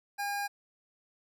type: tone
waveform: 25% pulse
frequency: 810 Hz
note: G#5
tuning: 43 cents flat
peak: -28 dBFS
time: 0.18-0.48 s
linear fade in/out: 20 ms
effects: none